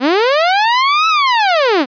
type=linear two-way sweep; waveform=sawtooth; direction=up then down; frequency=234.8 to 1318.5 to 234.8 Hz; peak=-6 dBFS; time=0-1.86 s; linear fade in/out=50 ms; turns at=1.08 s; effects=resampled to 11025 Hz